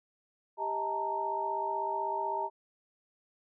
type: tone cluster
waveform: sine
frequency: 396.1 / 633 / 869 / 925 Hz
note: G4 / D#5 / A5 / A#5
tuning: +18 / +30 / -22 / -14 cents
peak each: -39 / -39 / -38 / -32 dBFS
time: 0.57-2.5 s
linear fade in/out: 50 ms
effects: none